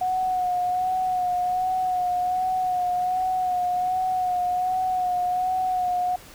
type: tone with vibrato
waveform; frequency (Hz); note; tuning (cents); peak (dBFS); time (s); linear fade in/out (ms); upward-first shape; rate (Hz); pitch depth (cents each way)
sine; 732; F#5; -19; -21; 0.01-6.16; 5; sine; 1.3; 30
effects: pink hiss -46 dBFS RMS until 6.34 s